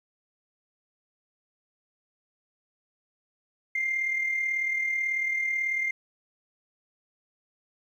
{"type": "tone with amplitude modulation", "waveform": "sine", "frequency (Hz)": 2103, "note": "C7", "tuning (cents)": 8, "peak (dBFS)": -22, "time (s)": [3.75, 5.91], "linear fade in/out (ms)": 5, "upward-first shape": "sine", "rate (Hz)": 38.2, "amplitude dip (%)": 50, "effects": ["tanh soft clip ceiling -20 dBFS", "10-bit"]}